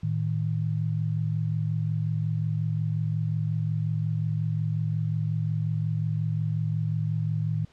sine tone pair together, 110 / 155.56 Hz, A2 / D#3, 0 / 0 cents, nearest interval tritone, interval 600 cents, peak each -27 dBFS, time 0.03-7.65 s, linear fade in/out 5 ms, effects pink hiss -60 dBFS RMS until 7.72 s + low-pass 5000 Hz 12 dB/octave

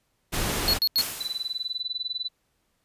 pink noise, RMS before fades -27 dBFS, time 0.32-0.79 s, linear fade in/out 20 ms
square tone bursts, 4327 Hz, C#8, 43 cents flat, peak -20 dBFS, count 3, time 0.68-1.013 s, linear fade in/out 0 ms, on 55 ms, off 84 ms
white noise with exponential decay, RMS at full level -27 dBFS, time 0.98-1.81 s, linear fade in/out 2 ms, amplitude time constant 180 ms
sine tone with tremolo, 3987 Hz, B7, 16 cents sharp, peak -25 dBFS, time 1.2-2.29 s, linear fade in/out 10 ms, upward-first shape sine, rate 20 Hz, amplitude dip 95%
effects pink hiss -72 dBFS RMS until 2.84 s + resampled to 32000 Hz

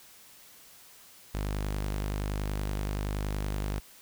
sawtooth tone, 50.6 Hz, G#1, 44 cents flat, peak -26 dBFS, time 1.34-3.8 s, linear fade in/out 10 ms, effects white hiss -54 dBFS RMS until 4.01 s

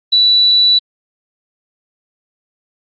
sine tone, 3951 Hz, B7, in tune, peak -7 dBFS, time 0.12-0.79 s, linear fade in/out 10 ms, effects Opus 24 kbps

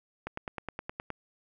click train, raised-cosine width 0.5 ms, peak -20 dBFS, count 9, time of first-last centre 0.27-1.103 s, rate 9.6 Hz, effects none

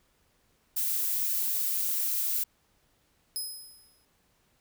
violet noise, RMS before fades -29 dBFS, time 0.76-2.44 s, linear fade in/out 10 ms
10% pulse tone with exponential decay, 5090 Hz, D#8, 39 cents sharp, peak -24 dBFS, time 3.36-4.05 s, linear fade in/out 0 ms, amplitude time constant 150 ms
effects pink hiss -69 dBFS RMS until 4.6 s

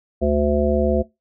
harmonic tone, 73.42 Hz, D2, in tune, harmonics 1 / 3 / 5 / 7 / 9, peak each -22 / -22 / -22 / -22 / -22 dBFS, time 0.21-1.03 s, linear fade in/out 20 ms, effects noise-tail reverb RT60 0.2 s tail -21 dB re dry

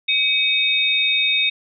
sine tone cluster, 2270 / 2549 / 3690 Hz, C#7 / D#7 / A#7, +41 / +41 / -18 cents, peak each -24 / -20 / -18 dBFS, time 0.08-1.5 s, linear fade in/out 10 ms, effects none

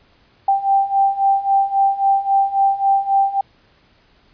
sine beating tone pair, 784 / 787.7 Hz, G5 / G5, 0 / +8 cents, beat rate 3.7 Hz, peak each -18 / -15 dBFS, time 0.48-3.41 s, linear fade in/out 5 ms, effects pink hiss -55 dBFS RMS until 4.33 s + resampled to 11025 Hz

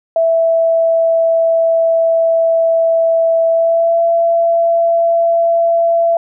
sine tone with pitch glide, 659.3 to 672.8 Hz, E5 to E5, 0 to +35 cents, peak -9 dBFS, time 0.16-6.17 s, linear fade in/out 2 ms, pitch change +35 cents, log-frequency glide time 3.49-4.02 s, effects none

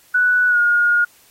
sine tone with pitch glide, 1480 to 1430.4 Hz, F#6 to F6, 0 to +41 cents, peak -12 dBFS, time 0.14-1.05 s, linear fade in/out 10 ms, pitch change -59 cents, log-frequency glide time 0.48-0.59 s, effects white hiss -52 dBFS RMS until 1.3 s + AAC 48 kbps

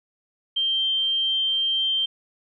sine tone, 3149 Hz, G7, 7 cents sharp, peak -20 dBFS, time 0.56-2.06 s, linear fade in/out 10 ms, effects none

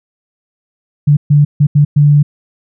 sine tone bursts at uneven times, 146.2 Hz, D3, 7 cents flat, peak -4 dBFS, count 5, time 1.07-1.17 / 1.3-1.45 / 1.6-1.67 / 1.75-1.85 / 1.96-2.23 s, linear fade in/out 10 ms, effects none

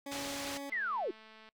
20% pulse tone, 280.1 Hz, C#4, 18 cents sharp, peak -35 dBFS, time 0.06-0.7 s, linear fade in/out 5 ms
white low-pass noise, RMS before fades -42 dBFS, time 0.11-0.58 s, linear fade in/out 10 ms, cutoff 5800 Hz, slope 12 dB/octave
click train, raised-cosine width 0.3 ms, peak -40 dBFS, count 176, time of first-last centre 0.69-1.489 s, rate 219 Hz
sine linear sweep, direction down, 2100 to 314.4 Hz, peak -32 dBFS, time 0.72-1.11 s, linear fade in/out 5 ms
effects noise-tail reverb RT60 0.1 s tail -24 dB re dry

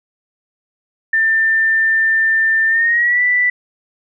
sine tone with pitch glide, 1790 to 1974.7 Hz, A6 to B6, +29 to -1 cents, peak -11 dBFS, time 1.13-3.5 s, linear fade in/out 5 ms, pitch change +170 cents, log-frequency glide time 2.68-3.22 s, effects none

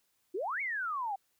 sine exponential two-way sweep, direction up then down, 331.5 to 2282 to 757 Hz, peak -32 dBFS, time 0.34-1.16 s, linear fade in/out 10 ms, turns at 0.61 s, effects white hiss -75 dBFS RMS until 1.39 s

